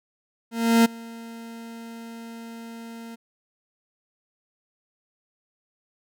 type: tone with ADSR envelope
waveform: 40% pulse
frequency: 229.8 Hz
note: A#3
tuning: 25 cents flat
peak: -12 dBFS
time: 0.51-3.16 s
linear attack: 340 ms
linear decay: 14 ms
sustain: -24 dB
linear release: 17 ms
effects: none